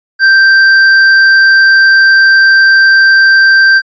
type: tone with tanh clipping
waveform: triangle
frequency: 1568 Hz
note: G6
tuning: in tune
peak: -4 dBFS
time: 0.19-3.82 s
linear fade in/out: 50 ms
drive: 13 dB
effects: resampled to 16000 Hz